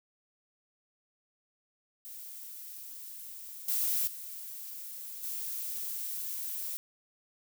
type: noise with level steps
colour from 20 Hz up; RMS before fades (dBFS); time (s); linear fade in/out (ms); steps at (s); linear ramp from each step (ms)
violet; -45 / -30 / -43 / -37; 2.05-6.77; 0; 3.68 / 4.07 / 5.23; 5
effects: none